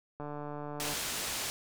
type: click train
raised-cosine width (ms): 1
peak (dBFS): -27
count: 109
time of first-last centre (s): 0.2-0.935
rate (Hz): 147
type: low-pass noise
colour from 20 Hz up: white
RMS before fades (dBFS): -36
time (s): 0.8-1.5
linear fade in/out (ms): 0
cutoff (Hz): 8900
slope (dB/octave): 12
effects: none